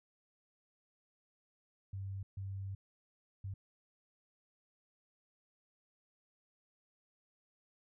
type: tone bursts at uneven times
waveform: sine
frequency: 97.3 Hz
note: G2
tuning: 12 cents flat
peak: -39 dBFS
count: 3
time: 1.93-2.23 / 2.37-2.75 / 3.44-3.54 s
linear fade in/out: 5 ms
effects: none